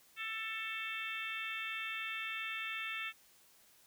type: harmonic tone with a mistuned harmonic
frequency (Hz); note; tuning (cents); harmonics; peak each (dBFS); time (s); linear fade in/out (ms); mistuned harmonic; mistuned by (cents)
443; A4; +12; 3 / 4 / 5 / 6 / 7 / 8; -46 / -45 / -44 / -42 / -50 / -49; 0.16-3.13; 50; 7; +42
effects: white hiss -65 dBFS RMS until 3.86 s